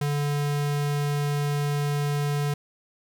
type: tone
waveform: square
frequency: 145.1 Hz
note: D3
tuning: 21 cents flat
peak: -24 dBFS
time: 0.01-2.54 s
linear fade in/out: 5 ms
effects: none